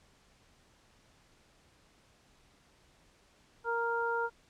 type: harmonic tone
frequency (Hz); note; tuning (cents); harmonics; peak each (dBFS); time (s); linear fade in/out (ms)
466.2; A#4; 0; 1 / 2 / 3; -34 / -34 / -34; 3.64-4.3; 50
effects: pink hiss -65 dBFS RMS until 4.49 s + low-pass 8000 Hz 12 dB/octave